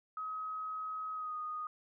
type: tone with pitch glide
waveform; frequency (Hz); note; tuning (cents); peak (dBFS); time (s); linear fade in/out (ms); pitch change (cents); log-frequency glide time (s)
sine; 1270 to 1238.1; D#6 to D#6; +35 to -9; -37; 0.17-1.67; 2; -44; 1.13-1.35
effects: none